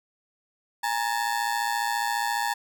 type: ring-modulated tone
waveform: 30% pulse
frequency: 880 Hz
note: A5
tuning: in tune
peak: -19 dBFS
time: 0.83-2.54 s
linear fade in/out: 10 ms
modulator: 57.3 Hz
effects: none